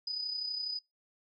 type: tone with amplitude modulation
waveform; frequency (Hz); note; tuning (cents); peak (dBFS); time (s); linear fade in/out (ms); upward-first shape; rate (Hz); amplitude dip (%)
sine; 4978; D#8; 0; -31; 0.07-0.79; 5; sine; 32.1; 50
effects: noise-tail reverb RT60 0.2 s tail -26 dB re dry